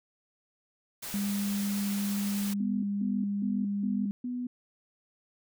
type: noise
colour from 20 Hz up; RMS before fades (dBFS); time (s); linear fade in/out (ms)
white; -39; 1.02-2.54; 10
type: tone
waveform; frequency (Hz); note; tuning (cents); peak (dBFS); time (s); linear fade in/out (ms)
sine; 201.7; G3; +50; -28; 1.14-4.11; 0
type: tone bursts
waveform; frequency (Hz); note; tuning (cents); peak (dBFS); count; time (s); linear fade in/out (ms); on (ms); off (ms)
sine; 247.1; B3; +1; -31; 5; 2.6-4.47; 5; 230; 180
effects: none